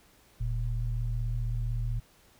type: tone pair together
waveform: sine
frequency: 40.74 / 116.54 Hz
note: E1 / A#2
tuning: -20 / 0 cents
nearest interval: octave + tritone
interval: 1820 cents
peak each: -30 / -31 dBFS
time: 0.4-2 s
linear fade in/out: 10 ms
effects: pink hiss -61 dBFS RMS until 2.39 s